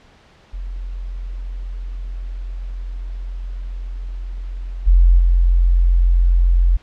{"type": "tone with level steps", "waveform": "sine", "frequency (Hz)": 43.65, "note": "F1", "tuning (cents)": 0, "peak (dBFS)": [-24, -7, -10], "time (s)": [0.53, 6.77], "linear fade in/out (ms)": 10, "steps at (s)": [4.86, 5.18], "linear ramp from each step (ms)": 20, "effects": ["pink hiss -50 dBFS RMS until 6.82 s", "low-pass 4000 Hz 12 dB/octave"]}